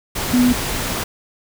sine tone in noise, 247.6 Hz, B3, 5 cents sharp, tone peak -11 dBFS, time 0.33-0.53 s, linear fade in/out 10 ms, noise pink, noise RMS -23 dBFS, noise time 0.15-1.04 s, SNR +9 dB, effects none

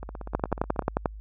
two click trains, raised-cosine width 1 ms, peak -9 / -23 dBFS, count 9 / 14, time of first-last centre 0.35-1.058 / 0.03-0.823 s, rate 11.3 / 16.4 Hz, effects added 52 Hz sine -38 dBFS peak until 1.2 s

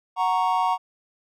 triangle chord, F# major, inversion none, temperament equal, 740 / 932.3 / 1108.7 Hz, F#5 / A#5 / C#6, 0 / 0 / 0 cents, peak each -22 / -21 / -24 dBFS, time 0.16-0.78 s, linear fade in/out 50 ms, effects none

